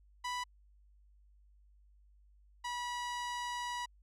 sawtooth tone pair in turn, 987.8 / 972 Hz, B5 / B5, 0 / -28 cents, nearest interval unison, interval 28 cents, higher first, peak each -32 / -33 dBFS, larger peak first, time 0.24-0.44 / 2.64-3.86 s, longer second, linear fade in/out 10 ms, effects added 50 Hz sine -61 dBFS peak until 4.02 s + low-pass 8000 Hz 12 dB/octave

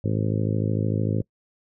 harmonic tone, 53.3 Hz, G#1, 46 cents sharp, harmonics 2 / 3 / 4 / 5 / 6 / 7 / 8 / 9 / 10, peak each -24 / -28 / -30 / -32 / -34 / -35 / -36 / -37 / -38 dBFS, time 0.04-1.22 s, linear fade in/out 5 ms, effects noise-tail reverb RT60 0.1 s tail -24 dB re dry

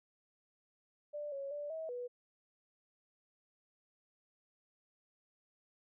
sine tone with pitch steps, 590 / 553 / 585 / 642 / 490 Hz, D5 / C#5 / D5 / E5 / B4, +8 / -4 / -7 / -46 / -14 cents, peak -39 dBFS, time 1.13-2.08 s, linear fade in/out 20 ms, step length 190 ms, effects none

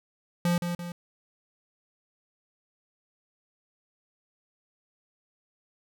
square tone with echo, 174 Hz, F3, 6 cents flat, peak -23 dBFS, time 0.45-0.58 s, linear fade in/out 2 ms, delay 170 ms, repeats 2, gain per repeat -6 dB, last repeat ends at 0.92 s, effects none

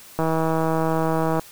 click train, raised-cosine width 1 ms, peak -9 dBFS, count 195, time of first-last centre 0.19-1.395 s, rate 161 Hz, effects white hiss -45 dBFS RMS until 1.51 s

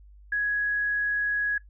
sine tone, 1669 Hz, G#6, 8 cents sharp, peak -23 dBFS, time 0.32-1.58 s, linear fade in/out 5 ms, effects noise-tail reverb RT60 0.1 s tail -18 dB re dry + added 50 Hz sine -48 dBFS peak until 1.69 s

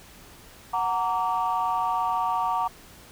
sine chord, Gb augmented, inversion none, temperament just, 740 / 925 / 1156.2 Hz, Gb5 / Bb5 / D6, 0 / -14 / -27 cents, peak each -27 / -25 / -27 dBFS, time 0.73-2.68 s, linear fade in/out 10 ms, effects tanh soft clip ceiling -16 dBFS + pink hiss -49 dBFS RMS until 3.11 s

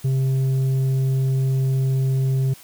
sine tone with tanh clipping, 132.9 Hz, C3, 27 cents sharp, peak -18 dBFS, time 0.04-2.54 s, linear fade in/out 10 ms, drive 5 dB, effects white hiss -46 dBFS RMS until 2.63 s

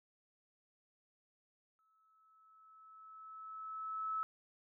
sine tone with exponential growth, 1301 Hz, E6, 23 cents flat, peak -34 dBFS, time 1.79-4.23 s, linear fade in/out 0 ms, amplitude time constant 530 ms, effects none

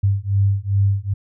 sine beating tone pair, 98 / 100.5 Hz, G2 / G2, 0 / +44 cents, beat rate 2.5 Hz, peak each -18 dBFS, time 0.03-1.14 s, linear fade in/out 10 ms, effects none

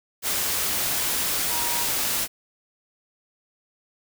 sine tone in noise, 950 Hz, A#5, 33 cents sharp, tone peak -32 dBFS, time 1.48-1.87 s, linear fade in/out 50 ms, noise white, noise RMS -25 dBFS, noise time 0.22-2.28 s, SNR -10 dB, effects none

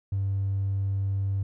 triangle tone, 98 Hz, G2, in tune, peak -21 dBFS, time 0.12-1.43 s, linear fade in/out 5 ms, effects tanh soft clip ceiling -21 dBFS

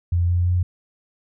sine tone with pitch steps, 86.8 / 88.06 / 89.34 Hz, F2 / F2 / F2, -10 / +15 / +40 cents, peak -16 dBFS, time 0.12-0.63 s, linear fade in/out 5 ms, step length 170 ms, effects none

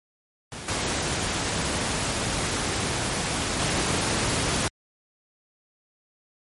pink noise with level steps, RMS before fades -36 / -26 / -24 dBFS, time 0.52-4.68 s, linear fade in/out 0 ms, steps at 0.68 / 3.59 s, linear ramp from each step 5 ms, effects high-pass 60 Hz 12 dB/octave + MP3 48 kbps

